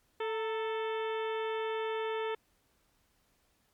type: harmonic tone with a mistuned harmonic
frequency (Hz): 440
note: A4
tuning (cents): 0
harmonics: 1 / 2 / 3 / 4 / 5 / 6 / 7 / 8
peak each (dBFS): -33 / -39 / -43 / -45 / -47 / -49 / -50 / -51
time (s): 0.2-2.35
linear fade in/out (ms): 5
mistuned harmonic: 2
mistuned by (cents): +61
effects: pink hiss -72 dBFS RMS until 3.73 s + MP3 96 kbps

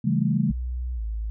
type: chord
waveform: sine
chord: A dominant seventh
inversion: first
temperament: just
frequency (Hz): 137.5 / 165 / 198 / 220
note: C#3 / E3 / G3 / A3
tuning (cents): -14 / +2 / +18 / 0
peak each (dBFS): -25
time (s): 0.04-0.52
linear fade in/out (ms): 10
type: tone with pitch glide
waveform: sine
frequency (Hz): 61.74 to 54.37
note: B1 to A1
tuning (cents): 0 to -20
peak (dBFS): -26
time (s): 0.5-1.3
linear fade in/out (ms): 0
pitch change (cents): -220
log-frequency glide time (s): 0.95-1.01
effects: none

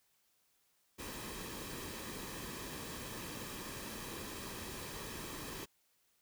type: noise with comb filter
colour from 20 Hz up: pink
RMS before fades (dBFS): -45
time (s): 0.98-5.66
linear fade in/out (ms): 20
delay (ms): 1.4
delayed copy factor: -0.5
effects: white hiss -75 dBFS RMS until 6.21 s

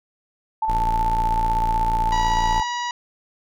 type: tone with tremolo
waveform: sine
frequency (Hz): 880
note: A5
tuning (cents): 0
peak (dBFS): -18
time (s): 0.62-2.63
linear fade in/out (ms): 5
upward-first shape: square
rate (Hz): 16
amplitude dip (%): 30
type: tone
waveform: square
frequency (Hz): 28.69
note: A#0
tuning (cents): -27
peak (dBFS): -23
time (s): 0.68-2.61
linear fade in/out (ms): 10
type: harmonic tone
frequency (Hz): 967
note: B5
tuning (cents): -37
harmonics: 1 / 2 / 3 / 4 / 5 / 6 / 7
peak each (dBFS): -25 / -31 / -35 / -37 / -39 / -41 / -42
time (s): 2.12-2.91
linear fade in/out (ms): 2
effects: none

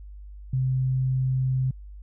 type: tone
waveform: sine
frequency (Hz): 130.2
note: C3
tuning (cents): -8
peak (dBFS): -21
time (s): 0.53-1.71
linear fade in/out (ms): 5
effects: added 50 Hz sine -39 dBFS peak until 2.02 s

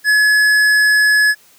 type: tone with tanh clipping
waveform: triangle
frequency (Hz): 1700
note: G#6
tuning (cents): +40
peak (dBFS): -11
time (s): 0.04-1.35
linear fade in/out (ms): 50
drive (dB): 17
effects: white hiss -49 dBFS RMS until 1.58 s + high-pass 100 Hz 12 dB/octave

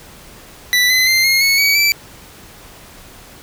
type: tone with pitch steps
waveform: 25% pulse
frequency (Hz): 1975.5 / 2030 / 2086 / 2143 / 2202 / 2263 / 2325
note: B6 / B6 / C7 / C7 / C#7 / C#7 / D7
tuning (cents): 0 / +47 / -6 / +41 / -12 / +35 / -18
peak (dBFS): -7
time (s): 0.73-1.92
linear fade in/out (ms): 0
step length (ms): 170
effects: pink hiss -40 dBFS RMS until 3.42 s

